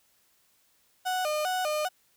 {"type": "tone with vibrato", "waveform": "35% pulse", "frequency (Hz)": 670, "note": "E5", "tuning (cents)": 28, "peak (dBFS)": -25, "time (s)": [1.05, 1.89], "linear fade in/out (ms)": 20, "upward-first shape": "square", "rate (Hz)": 2.5, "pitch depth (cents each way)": 170, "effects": ["white hiss -67 dBFS RMS until 2.16 s"]}